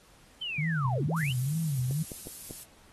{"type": "linear two-way sweep", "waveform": "sine", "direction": "down then up", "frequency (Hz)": [3136, 76.4, 3136], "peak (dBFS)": -32, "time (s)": [0.41, 1.33], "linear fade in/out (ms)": 10, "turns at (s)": 1.07}
{"type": "tone with vibrato", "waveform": "sine", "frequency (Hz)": 143.2, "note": "D3", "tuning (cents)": -43, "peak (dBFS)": -27, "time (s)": [0.58, 2.03], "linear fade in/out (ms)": 5, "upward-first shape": "sine", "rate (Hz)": 2.2, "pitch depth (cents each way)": 240}
{"type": "noise", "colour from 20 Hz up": "violet", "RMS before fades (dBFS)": -39, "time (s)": [1.16, 2.64], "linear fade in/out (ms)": 10}
{"type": "clicks", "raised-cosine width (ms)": 2, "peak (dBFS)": -29, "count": 4, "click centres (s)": [1.91, 2.118, 2.271, 2.509]}
{"effects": ["pink hiss -59 dBFS RMS until 2.92 s", "AAC 32 kbps"]}